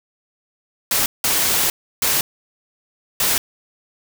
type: noise bursts at uneven times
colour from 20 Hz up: white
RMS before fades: -18 dBFS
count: 4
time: 0.91-1.06 / 1.24-1.7 / 2.02-2.21 / 3.2-3.38 s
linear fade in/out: 2 ms
effects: none